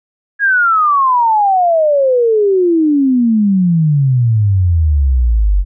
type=exponential sweep; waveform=sine; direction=down; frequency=1668 to 45.4 Hz; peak=-8 dBFS; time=0.39-5.65 s; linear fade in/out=50 ms; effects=none